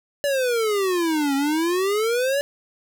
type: exponential two-way sweep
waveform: square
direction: down then up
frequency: 580 to 271.4 to 578 Hz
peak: -20 dBFS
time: 0.24-2.41 s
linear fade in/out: 0 ms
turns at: 1.35 s
effects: none